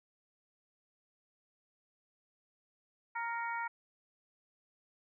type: harmonic tone with a mistuned harmonic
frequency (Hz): 466.2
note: A#4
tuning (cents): 0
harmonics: 2 / 3 / 4 / 5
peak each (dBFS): -37 / -41 / -43 / -45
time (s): 3.15-3.68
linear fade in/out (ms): 10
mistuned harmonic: 5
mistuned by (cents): -62
effects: none